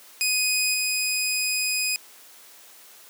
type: tone pair in turn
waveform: 15% pulse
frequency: 2500 / 2500 Hz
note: D#7 / D#7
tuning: +8 / +8 cents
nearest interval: unison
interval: 0 cents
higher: neither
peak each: -14 / -16 dBFS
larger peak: first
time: 0.21-0.74 / 0.74-1.96 s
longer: second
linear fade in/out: 0 ms
effects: white hiss -49 dBFS RMS until 3.09 s + high-pass 300 Hz 12 dB/octave